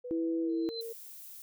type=tone with pitch glide; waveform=sine; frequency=493.9 to 458.2 Hz; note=B4 to A#4; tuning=0 to -30 cents; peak=-38 dBFS; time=0.04-0.93 s; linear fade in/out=10 ms; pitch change=-130 cents; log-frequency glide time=0.43-0.52 s
type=tone; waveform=sine; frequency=329.6 Hz; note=E4; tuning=in tune; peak=-29 dBFS; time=0.11-0.69 s; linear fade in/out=0 ms
type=tone with exponential growth; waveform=sine; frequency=4070 Hz; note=C8; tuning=49 cents flat; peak=-34 dBFS; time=0.49-0.81 s; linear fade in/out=5 ms; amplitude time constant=69 ms
type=noise; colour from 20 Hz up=violet; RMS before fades=-48 dBFS; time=0.81-1.42 s; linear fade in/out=0 ms
effects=none